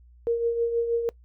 sine tone with tremolo, 466.9 Hz, A#4, 3 cents sharp, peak -19 dBFS, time 0.27-1.09 s, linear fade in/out 0 ms, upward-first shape triangle, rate 6.3 Hz, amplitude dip 60%, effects noise-tail reverb RT60 0.1 s tail -23 dB re dry + added 60 Hz sine -50 dBFS peak until 1.24 s

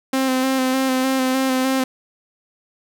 sawtooth tone with vibrato, 261.6 Hz, C4, in tune, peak -13 dBFS, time 0.13-1.84 s, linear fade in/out 5 ms, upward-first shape square, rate 3.3 Hz, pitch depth 21 cents each way, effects none

